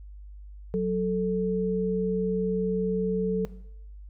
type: tone pair together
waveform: sine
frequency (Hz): 185 / 440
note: F#3 / A4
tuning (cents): 0 / 0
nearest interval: octave + minor third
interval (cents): 1500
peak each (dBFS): -26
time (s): 0.74-3.45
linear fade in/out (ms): 0
effects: noise-tail reverb RT60 0.7 s tail -17 dB re dry + added 50 Hz sine -41 dBFS peak until 4.09 s